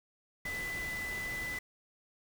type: tone in noise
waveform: sine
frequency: 2000 Hz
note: B6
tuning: 21 cents sharp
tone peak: -36 dBFS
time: 0.45-1.59 s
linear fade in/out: 5 ms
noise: pink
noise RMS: -44 dBFS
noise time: 0.45-1.59 s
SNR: +5 dB
effects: none